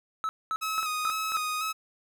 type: tone bursts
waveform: triangle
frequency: 1302 Hz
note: E6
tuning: 22 cents flat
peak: -25 dBFS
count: 5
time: 0.24-1.37 s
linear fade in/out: 0 ms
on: 50 ms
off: 220 ms
type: tone with vibrato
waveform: sawtooth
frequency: 1266 Hz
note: D#6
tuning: 30 cents sharp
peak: -25 dBFS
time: 0.61-1.73 s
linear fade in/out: 20 ms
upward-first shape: square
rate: 2 Hz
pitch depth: 30 cents each way
effects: none